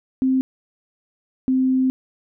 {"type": "tone pair in turn", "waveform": "sine", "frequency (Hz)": [261.6, 259.9], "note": ["C4", "C4"], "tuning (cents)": [0, -11], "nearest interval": "unison", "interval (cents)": 11, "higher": "first", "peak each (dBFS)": -15, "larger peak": "neither", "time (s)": [[0.22, 0.41], [1.48, 1.9]], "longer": "second", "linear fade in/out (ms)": 0, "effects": []}